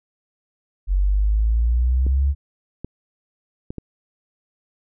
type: exponential sweep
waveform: sine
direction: up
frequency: 45.83 to 71.2 Hz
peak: -15 dBFS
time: 0.87-2.35 s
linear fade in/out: 50 ms
type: clicks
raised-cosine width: 3 ms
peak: -17 dBFS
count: 4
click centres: 2.066 / 2.846 / 3.705 / 3.783 s
effects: none